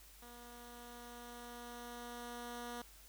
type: tone with level ramp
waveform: 10% pulse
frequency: 240 Hz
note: B3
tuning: 49 cents flat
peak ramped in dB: -46 to -35 dBFS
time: 0.22-2.82 s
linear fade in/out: 5 ms
effects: added 50 Hz sine -61 dBFS peak until 3.08 s + white hiss -61 dBFS RMS until 3.08 s